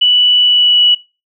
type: tone with pitch glide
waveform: sine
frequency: 2960 to 2941 Hz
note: F#7 to F#7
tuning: 0 to -11 cents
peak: -6 dBFS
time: 0.01-0.95 s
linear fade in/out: 10 ms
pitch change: -11 cents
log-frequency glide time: 0.4-0.82 s
effects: noise-tail reverb RT60 0.3 s tail -21 dB re dry